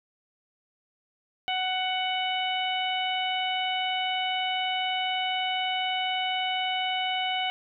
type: harmonic tone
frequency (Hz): 744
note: F#5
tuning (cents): +9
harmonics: 1 / 2 / 3 / 4 / 5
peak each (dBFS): -29 / -38 / -33 / -30 / -40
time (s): 1.48-7.5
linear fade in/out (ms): 0
effects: none